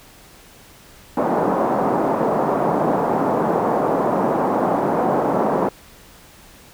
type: band-pass noise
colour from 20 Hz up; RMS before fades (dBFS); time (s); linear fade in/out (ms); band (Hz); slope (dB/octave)
white; -19; 1.17-5.69; 5; 160 to 910; 24
effects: pink hiss -46 dBFS RMS until 6.73 s